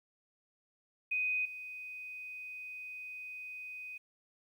sine tone with level steps, 2500 Hz, D#7, 8 cents sharp, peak -30 / -42 dBFS, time 1.11-3.98 s, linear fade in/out 10 ms, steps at 1.45 s, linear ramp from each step 5 ms, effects 11-bit

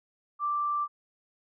sine tone, 1175 Hz, D6, 1 cent sharp, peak -26 dBFS, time 0.39-0.88 s, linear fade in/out 50 ms, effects none

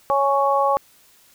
harmonic tone, 277.6 Hz, C#4, 3 cents sharp, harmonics 2 / 3 / 4, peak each -20 / -20 / -20 dBFS, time 0.1-0.77 s, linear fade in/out 0 ms, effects white hiss -54 dBFS RMS until 1.34 s

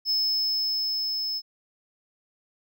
triangle tone with level ramp, 5220 Hz, E8, 18 cents flat, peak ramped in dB -20 to -26 dBFS, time 0.05-1.42 s, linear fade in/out 50 ms, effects none

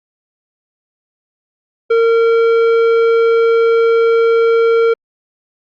sine tone with tanh clipping, 458.6 Hz, A#4, 28 cents flat, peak -10 dBFS, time 1.9-4.94 s, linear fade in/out 10 ms, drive 11 dB, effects Opus 48 kbps

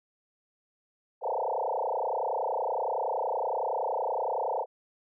sine tone with frequency modulation, 698.5 Hz, F5, in tune, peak -27 dBFS, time 1.21-4.66 s, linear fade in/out 50 ms, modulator 30.7 Hz, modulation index 7.5, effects none

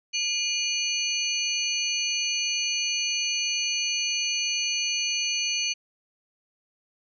sine tone cluster, 2428 / 2903 / 4409 / 6160 Hz, D#7 / F#7 / C#8 / G8, -43 / -34 / -10 / -31 cents, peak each -30 dBFS, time 0.13-5.74 s, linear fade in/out 20 ms, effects none

